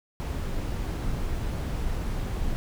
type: noise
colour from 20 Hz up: brown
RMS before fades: -29 dBFS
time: 0.2-2.56 s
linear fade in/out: 0 ms
effects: none